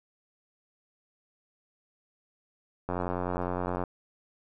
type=click train; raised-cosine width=1 ms; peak=-17 dBFS; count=86; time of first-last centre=2.89-3.838 s; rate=89.7 Hz; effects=none